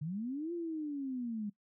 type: linear two-way sweep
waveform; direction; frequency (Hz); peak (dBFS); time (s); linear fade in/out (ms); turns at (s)
sine; up then down; 141.2 to 349.2 to 201.5; -35; 0.01-1.5; 10; 0.53
effects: noise-tail reverb RT60 0.1 s tail -21 dB re dry